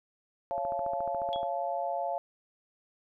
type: chord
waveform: sine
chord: Db augmented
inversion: none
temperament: just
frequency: 554.4 / 693 / 866.2 Hz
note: Db5 / F5 / A5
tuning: 0 / -14 / -27 cents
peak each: -35 / -32 / -36 dBFS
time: 0.51-2.18 s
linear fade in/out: 0 ms
type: click train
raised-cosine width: 1 ms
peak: -29 dBFS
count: 13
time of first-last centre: 0.58-1.431 s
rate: 14.1 Hz
type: tone with exponential decay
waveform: sine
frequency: 3337 Hz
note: G#7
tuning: 8 cents sharp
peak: -34 dBFS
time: 1.33-1.49 s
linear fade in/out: 0 ms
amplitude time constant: 33 ms
effects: none